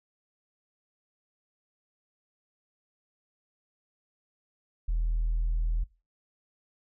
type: tone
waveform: sine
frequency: 40.56 Hz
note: E1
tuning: 27 cents flat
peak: -23 dBFS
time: 4.88-5.84 s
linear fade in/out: 10 ms
effects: noise-tail reverb RT60 0.3 s tail -21 dB re dry + tanh soft clip ceiling -22 dBFS